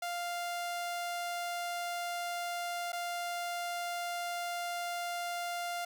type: tone with dropouts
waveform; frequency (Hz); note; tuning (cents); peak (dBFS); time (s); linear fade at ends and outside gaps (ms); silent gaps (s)
sawtooth; 698; F5; -1; -31; 0.02-5.85; 5; 2.921-2.929
effects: none